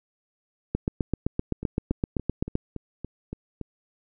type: two click trains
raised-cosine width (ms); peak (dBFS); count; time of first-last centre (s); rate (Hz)
3; -11 / -20; 15 / 8; 0.75-2.554 / 1.63-3.613; 7.76 / 3.53
effects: none